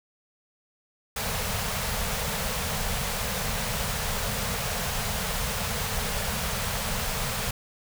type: band-stop noise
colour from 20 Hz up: pink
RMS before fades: -29 dBFS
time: 1.16-7.51 s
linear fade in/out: 5 ms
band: 230 to 420 Hz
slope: 96 dB/octave
effects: none